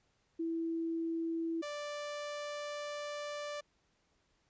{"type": "tone pair in turn", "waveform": ["sine", "sawtooth"], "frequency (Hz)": [329.6, 587.3], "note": ["E4", "D5"], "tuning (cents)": [0, 0], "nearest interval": "minor seventh", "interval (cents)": 1000, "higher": "second", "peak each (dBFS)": [-33, -35], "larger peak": "first", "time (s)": [[0.39, 1.62], [1.62, 3.61]], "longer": "second", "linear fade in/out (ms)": 10, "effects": ["pink hiss -75 dBFS RMS until 4.49 s", "resampled to 16000 Hz"]}